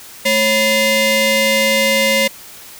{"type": "ring-modulated tone", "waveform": "sawtooth", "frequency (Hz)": 764, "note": "G5", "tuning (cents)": -45, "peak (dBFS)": -5, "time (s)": [0.25, 2.28], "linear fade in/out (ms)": 10, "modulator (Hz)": 1310, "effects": ["white hiss -37 dBFS RMS until 2.79 s"]}